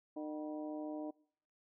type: harmonic tone with a mistuned harmonic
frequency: 152.2 Hz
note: D#3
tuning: 38 cents flat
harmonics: 2 / 3 / 4 / 5 / 6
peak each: -41 / -52 / -46 / -52 / -56 dBFS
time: 0.16-1.11 s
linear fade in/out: 10 ms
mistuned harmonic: 6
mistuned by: +100 cents
effects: noise-tail reverb RT60 0.6 s tail -24 dB re dry